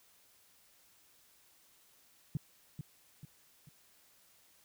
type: tone with echo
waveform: sine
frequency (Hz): 146.83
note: D3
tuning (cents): 0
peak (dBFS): -30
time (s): 2.35-2.37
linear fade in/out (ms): 2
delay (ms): 440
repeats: 3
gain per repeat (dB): -7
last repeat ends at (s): 3.69
effects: white hiss -66 dBFS RMS until 4.64 s